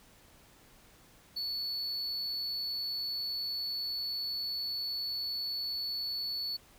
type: tone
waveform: triangle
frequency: 4435 Hz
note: C#8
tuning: in tune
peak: -32 dBFS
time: 1.36-6.57 s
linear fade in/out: 10 ms
effects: pink hiss -60 dBFS RMS until 6.78 s